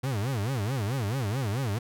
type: tone with vibrato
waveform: 40% pulse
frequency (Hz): 117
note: A#2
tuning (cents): +7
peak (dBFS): -26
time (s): 0.03-1.79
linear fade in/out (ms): 10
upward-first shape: sine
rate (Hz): 4.6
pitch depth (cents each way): 300
effects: none